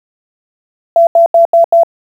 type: tone bursts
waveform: sine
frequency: 674 Hz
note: E5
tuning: 38 cents sharp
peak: -3 dBFS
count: 5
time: 0.96-1.834 s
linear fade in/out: 2 ms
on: 110 ms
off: 81 ms
effects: 7-bit